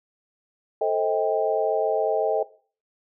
sine chord, A half-diminished seventh, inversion none, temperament just, 440 / 528 / 633.6 / 792 Hz, A4 / C5 / Eb5 / G5, 0 / +16 / +31 / +18 cents, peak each -24 / -29 / -25 / -27 dBFS, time 0.81-2.43 s, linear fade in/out 5 ms, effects noise-tail reverb RT60 0.4 s tail -17 dB re dry

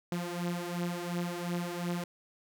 sawtooth beating tone pair, 173.5 / 176.3 Hz, F3 / F3, -11 / +17 cents, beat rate 2.8 Hz, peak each -31 / -33 dBFS, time 0.12-2.04 s, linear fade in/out 2 ms, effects none

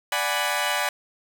15% pulse chord, G# half-diminished seventh, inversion second, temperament equal, 587.3 / 740 / 830.6 / 987.8 Hz, D5 / F#5 / G#5 / B5, 0 / 0 / 0 / 0 cents, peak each -22 dBFS, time 0.12-0.89 s, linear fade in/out 2 ms, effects none

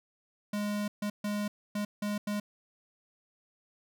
square tone bursts at uneven times, 207 Hz, G#3, 5 cents flat, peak -31 dBFS, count 6, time 0.53-0.88 / 1.02-1.1 / 1.24-1.48 / 1.75-1.85 / 2.02-2.18 / 2.27-2.4 s, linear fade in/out 5 ms, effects none

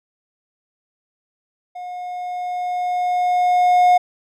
triangle tone with level ramp, 720 Hz, F#5, 47 cents flat, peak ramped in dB -27 to -7 dBFS, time 1.75-3.98 s, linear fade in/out 10 ms, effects none

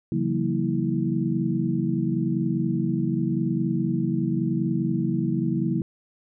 sine tone cluster, 137.6 / 167.4 / 188.3 / 232.3 / 325.3 Hz, C#3 / E3 / F#3 / A#3 / E4, -12 / +27 / +31 / -6 / -23 cents, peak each -28 dBFS, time 0.12-5.82 s, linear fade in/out 2 ms, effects none

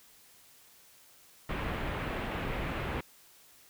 pink low-pass noise, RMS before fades -35 dBFS, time 1.49-3.01 s, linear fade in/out 5 ms, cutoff 2800 Hz, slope 24 dB/octave, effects white hiss -59 dBFS RMS until 3.69 s

